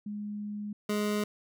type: tone pair in turn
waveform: sine / 25% pulse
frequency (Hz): 207.7 / 208.7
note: G#3 / G#3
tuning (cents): 0 / +9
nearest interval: unison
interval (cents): 9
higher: second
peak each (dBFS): -34 / -24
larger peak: second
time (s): 0.06-0.73 / 0.89-1.24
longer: first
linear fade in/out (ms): 5
effects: none